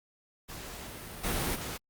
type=noise with level steps; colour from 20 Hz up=pink; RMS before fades=-43 / -31 / -38 dBFS; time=0.48-1.78 s; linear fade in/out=20 ms; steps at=1.23 / 1.54 s; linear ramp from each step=20 ms; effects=Opus 48 kbps